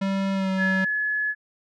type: tone with pitch glide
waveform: square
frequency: 194.5 to 189.84 Hz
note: G3 to F#3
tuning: -13 to +45 cents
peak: -23 dBFS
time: 0.01-0.85 s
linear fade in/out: 10 ms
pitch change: -42 cents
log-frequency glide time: 0.33-0.5 s
type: tone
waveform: sine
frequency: 1705 Hz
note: G#6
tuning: 45 cents sharp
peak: -22 dBFS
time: 0.57-1.35 s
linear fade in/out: 50 ms
effects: low-pass 4000 Hz 12 dB/octave